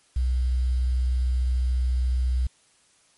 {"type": "tone with quantisation", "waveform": "sine", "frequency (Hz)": 62.8, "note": "B1", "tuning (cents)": 30, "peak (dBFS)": -20, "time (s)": [0.16, 2.47], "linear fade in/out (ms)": 5, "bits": 8, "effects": ["white hiss -61 dBFS RMS until 3.17 s", "MP3 48 kbps"]}